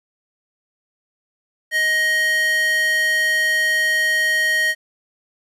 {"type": "tone with high-pass filter", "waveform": "square", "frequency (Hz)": 626, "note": "D#5", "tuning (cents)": 10, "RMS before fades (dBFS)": -18, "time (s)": [1.71, 4.75], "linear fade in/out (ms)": 50, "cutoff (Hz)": 1600, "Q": 8.1, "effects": ["resampled to 32000 Hz", "9-bit"]}